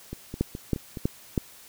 two click trains, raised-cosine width 3 ms, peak -10 / -21 dBFS, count 4 / 5, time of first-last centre 0.41-1.378 / 0.13-0.972 s, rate 3.1 / 4.75 Hz, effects white hiss -50 dBFS RMS until 1.68 s

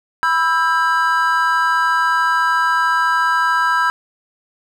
triangle chord, E minor, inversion second, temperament equal with one note detuned, 987.8 / 1318.5 / 1604.6 Hz, B5 / E6 / G6, 0 / 0 / +40 cents, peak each -16 dBFS, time 0.23-3.9 s, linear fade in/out 0 ms, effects none

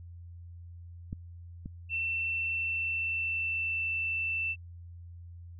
clicks, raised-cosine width 5 ms, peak -24 / -26 dBFS, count 2, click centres 1.129 / 1.659 s
sine tone with pitch glide, 2688 to 2668 Hz, E7 to E7, +33 to +20 cents, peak -29 dBFS, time 1.89-4.56 s, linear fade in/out 50 ms, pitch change -13 cents, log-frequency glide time 2.53-3.89 s
effects added 86 Hz sine -44 dBFS peak until 5.59 s

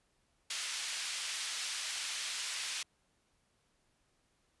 pink band-pass noise, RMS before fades -39 dBFS, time 0.5-2.83 s, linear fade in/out 5 ms, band 2400 to 8400 Hz, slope 12 dB/octave, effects pink hiss -75 dBFS RMS until 4.6 s + resampled to 24000 Hz

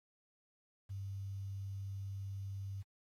sine tone with quantisation, 98 Hz, G2, in tune, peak -40 dBFS, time 0.89-2.83 s, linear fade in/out 20 ms, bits 11, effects AAC 48 kbps

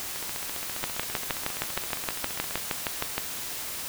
two click trains, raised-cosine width 0.3 ms, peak -10 / -19 dBFS, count 16 / 37, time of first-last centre 0.84-3.18 / 0.16-2.576 s, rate 6.41 / 14.9 Hz, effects white hiss -35 dBFS RMS until 3.88 s

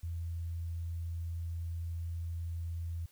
sine tone, 84 Hz, E2, 33 cents sharp, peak -35 dBFS, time 0.03-3.06 s, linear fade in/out 5 ms, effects white hiss -66 dBFS RMS until 3.11 s

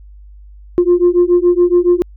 sine beating tone pair, 349.2 / 356.3 Hz, F4 / F4, 0 / +35 cents, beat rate 7.1 Hz, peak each -10 dBFS, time 0.78-2.02 s, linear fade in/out 0 ms, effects tanh soft clip ceiling -3 dBFS + added 50 Hz sine -35 dBFS peak until 2.16 s

